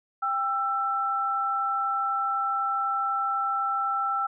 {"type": "tone pair together", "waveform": "sine", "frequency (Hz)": [793.2, 1334], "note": ["G5", "E6"], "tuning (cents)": [20, 20], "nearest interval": "major sixth", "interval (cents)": 900, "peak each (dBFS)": [-30, -25], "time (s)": [0.22, 4.27], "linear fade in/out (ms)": 10, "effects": []}